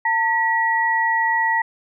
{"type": "tone pair together", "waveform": "sine", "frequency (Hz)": [901, 1925.2], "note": ["A5", "B6"], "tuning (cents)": [41, -45], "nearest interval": "octave + minor second", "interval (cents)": 1314, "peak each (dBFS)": -19, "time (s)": [0.05, 1.62], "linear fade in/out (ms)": 5, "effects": []}